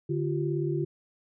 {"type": "tone cluster", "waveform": "sine", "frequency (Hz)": [146.4, 345.5, 383.1], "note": ["D3", "F4", "G4"], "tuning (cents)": [-5, -19, -40], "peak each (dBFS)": [-29, -30, -33], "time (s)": [0.09, 0.85], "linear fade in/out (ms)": 10, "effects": []}